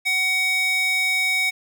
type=tone with high-pass filter; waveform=square; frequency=750 Hz; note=F#5; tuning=23 cents sharp; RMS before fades=-21 dBFS; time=0.05-1.51 s; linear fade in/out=20 ms; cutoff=2200 Hz; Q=2.6; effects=none